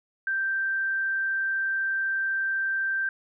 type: tone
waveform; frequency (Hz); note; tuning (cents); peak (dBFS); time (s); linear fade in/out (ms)
sine; 1568; G6; 0; -24; 0.27-3.09; 2
effects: none